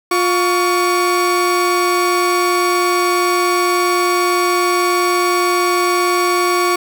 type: tone pair together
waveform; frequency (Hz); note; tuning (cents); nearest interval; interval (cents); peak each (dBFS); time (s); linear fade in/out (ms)
35% pulse; 353.6 / 1122.6; F4 / C#6; +22 / +22; octave + minor sixth; 2000; -14; 0.11-6.76; 5
effects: none